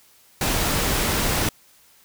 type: noise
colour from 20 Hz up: pink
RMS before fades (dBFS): -22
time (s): 0.41-1.49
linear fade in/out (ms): 2
effects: white hiss -55 dBFS RMS until 2.04 s